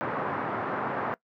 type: band-pass noise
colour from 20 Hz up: white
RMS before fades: -31 dBFS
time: 0.01-1.14 s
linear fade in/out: 0 ms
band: 120 to 1400 Hz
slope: 24 dB/octave
effects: noise-tail reverb RT60 0.1 s tail -21 dB re dry